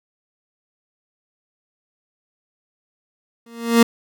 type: tone with exponential growth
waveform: 30% pulse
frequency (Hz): 232.4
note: A#3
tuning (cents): -5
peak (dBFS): -4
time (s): 3.46-3.83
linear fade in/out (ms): 5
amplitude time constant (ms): 80
effects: none